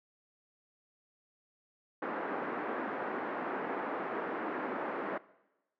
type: band-pass noise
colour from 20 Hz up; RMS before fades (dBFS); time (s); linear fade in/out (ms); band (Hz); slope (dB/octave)
pink; -37; 2.02-5.18; 5; 260 to 1700; 24
effects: noise-tail reverb RT60 1.0 s tail -20 dB re dry